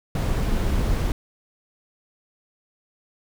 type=noise; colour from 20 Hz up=brown; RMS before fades=-22 dBFS; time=0.15-1.12 s; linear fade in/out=2 ms; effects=none